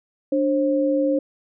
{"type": "tone pair together", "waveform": "sine", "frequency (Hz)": [293.7, 534.6], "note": ["D4", "C5"], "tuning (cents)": [0, 37], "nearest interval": "minor seventh", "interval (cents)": 1037, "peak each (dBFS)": -20, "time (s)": [0.32, 1.19], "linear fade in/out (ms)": 5, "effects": []}